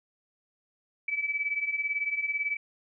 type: beating tone pair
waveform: sine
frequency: 2285 / 2303 Hz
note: D7 / D7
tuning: -48 / -34 cents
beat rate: 18 Hz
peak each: -33 / -29 dBFS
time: 1.08-2.57 s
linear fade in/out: 5 ms
effects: none